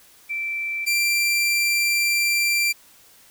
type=tone pair in turn; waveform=sine / sawtooth; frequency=2337 / 2360 Hz; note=D7 / D7; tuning=-9 / +8 cents; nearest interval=unison; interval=17 cents; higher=second; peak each=-24 / -15 dBFS; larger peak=second; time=0.29-0.86 / 0.86-2.73 s; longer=second; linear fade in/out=20 ms; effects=white hiss -52 dBFS RMS until 3.3 s